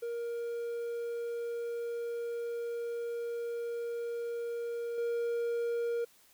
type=tone with level steps; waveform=triangle; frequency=470 Hz; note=A#4; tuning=14 cents sharp; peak=-32 / -28 dBFS; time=0.02-6.05 s; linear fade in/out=10 ms; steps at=4.98 s; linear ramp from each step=2 ms; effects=white hiss -63 dBFS RMS until 6.33 s